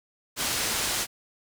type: low-pass noise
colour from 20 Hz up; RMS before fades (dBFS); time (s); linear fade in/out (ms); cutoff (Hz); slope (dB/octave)
white; -28; 0.36-1.07; 50; 8700; 12
effects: none